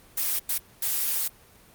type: noise bursts at uneven times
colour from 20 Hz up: blue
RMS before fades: -26 dBFS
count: 3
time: 0.17-0.39 / 0.49-0.58 / 0.82-1.28 s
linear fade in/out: 5 ms
effects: pink hiss -54 dBFS RMS until 1.74 s + Opus 24 kbps